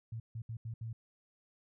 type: tone bursts at uneven times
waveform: sine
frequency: 113.5 Hz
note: A#2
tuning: 46 cents flat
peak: -38 dBFS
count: 5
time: 0.12-0.2 / 0.35-0.42 / 0.49-0.57 / 0.65-0.74 / 0.81-0.93 s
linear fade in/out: 5 ms
effects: none